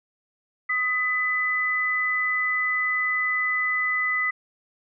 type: tone pair together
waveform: sine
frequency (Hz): 1250 / 1999.8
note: D#6 / B6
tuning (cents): +8 / +21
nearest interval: minor sixth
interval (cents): 813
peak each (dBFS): -29 / -22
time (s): 0.69-4.31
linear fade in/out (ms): 10
effects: none